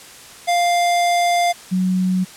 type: tone pair in turn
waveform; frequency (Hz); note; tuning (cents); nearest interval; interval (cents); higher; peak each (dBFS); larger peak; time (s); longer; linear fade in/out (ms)
square / sine; 698.5 / 185.01; F5 / F#3; 0 / 0; octave + major seventh; 2300; first; -15; neither; 0.47-1.53 / 1.71-2.25; first; 20
effects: white hiss -40 dBFS RMS until 2.36 s + low-pass 10000 Hz 12 dB/octave